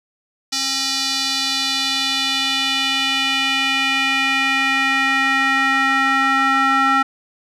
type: tone with band-pass filter sweep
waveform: square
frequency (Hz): 269.4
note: C#4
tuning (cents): -49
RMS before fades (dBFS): -18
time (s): 0.52-7.03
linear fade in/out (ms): 10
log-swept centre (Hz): 5000 to 1400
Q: 2.4
effects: none